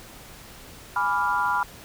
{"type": "chord", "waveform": "sine", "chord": "G# diminished seventh", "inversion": "none", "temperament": "equal", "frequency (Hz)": [830.6, 987.8, 1174.7, 1396.9], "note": ["G#5", "B5", "D6", "F6"], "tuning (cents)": [0, 0, 0, 0], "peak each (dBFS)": [-29, -24, -30, -26], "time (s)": [0.96, 1.63], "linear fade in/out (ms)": 2, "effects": ["pink hiss -45 dBFS RMS until 1.84 s"]}